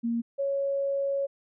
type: tone pair in turn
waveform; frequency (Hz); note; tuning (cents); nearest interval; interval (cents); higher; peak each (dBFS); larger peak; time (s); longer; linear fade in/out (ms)
sine; 233.1 / 554.4; A#3 / C#5; 0 / 0; octave + minor third; 1500; second; -25; neither; 0.03-0.22 / 0.38-1.27; second; 20
effects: none